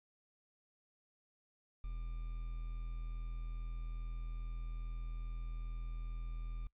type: tone with quantisation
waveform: triangle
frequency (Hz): 41.2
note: E1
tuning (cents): 0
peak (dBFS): -37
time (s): 1.84-6.67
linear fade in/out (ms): 0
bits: 10
effects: noise-tail reverb RT60 0.1 s tail -22 dB re dry + resampled to 8000 Hz